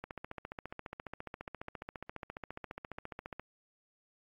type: click train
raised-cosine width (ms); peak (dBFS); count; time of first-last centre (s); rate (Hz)
0.5; -26; 50; 0.04-3.396; 14.6
effects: AAC 32 kbps